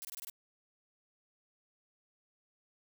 blue noise bursts, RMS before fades -44 dBFS, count 6, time 0.02-0.298 s, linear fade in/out 0 ms, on 28 ms, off 22 ms, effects none

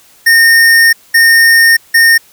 square tone bursts at uneven times, 1833 Hz, A#6, 30 cents flat, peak -4 dBFS, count 3, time 0.26-0.93 / 1.14-1.77 / 1.94-2.18 s, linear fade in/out 10 ms, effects white hiss -44 dBFS RMS until 2.32 s

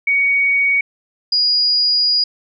sine tone pair in turn, 2242 / 4887 Hz, C#7 / D#8, +19 / -32 cents, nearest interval octave + minor second, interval 1349 cents, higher second, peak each -12 dBFS, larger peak neither, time 0.07-0.81 / 1.32-2.24 s, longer second, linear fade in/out 5 ms, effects none

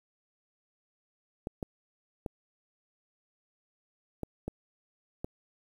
clicks, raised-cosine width 2 ms, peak -21 dBFS, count 6, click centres 1.471 / 1.628 / 2.262 / 4.233 / 4.48 / 5.245 s, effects 9-bit

